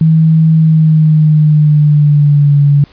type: tone with pitch glide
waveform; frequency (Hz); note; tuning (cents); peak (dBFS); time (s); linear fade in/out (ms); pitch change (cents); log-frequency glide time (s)
sine; 160 to 143.37; D#3 to D3; +49 to -41; -4; 0.01-2.84; 2; -190; 0.55-2.59
effects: pink hiss -44 dBFS RMS until 2.92 s + resampled to 11025 Hz